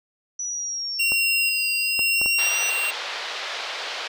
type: linear two-way sweep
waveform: sine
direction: down then up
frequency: 5920 to 4841 to 5920 Hz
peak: -26 dBFS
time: 0.39-2.7 s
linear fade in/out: 5 ms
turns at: 1.75 s
type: tone with tremolo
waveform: square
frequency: 2753 Hz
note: F7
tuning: 25 cents flat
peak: -20 dBFS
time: 0.99-2.91 s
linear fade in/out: 10 ms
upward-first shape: square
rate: 1 Hz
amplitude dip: 30%
type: clicks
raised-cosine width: 1 ms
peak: -19 dBFS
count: 4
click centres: 1.12 / 1.993 / 2.215 / 2.26 s
type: band-pass noise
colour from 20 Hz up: white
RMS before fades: -31 dBFS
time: 2.38-4.08 s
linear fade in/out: 10 ms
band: 470 to 4300 Hz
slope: 24 dB/octave
effects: none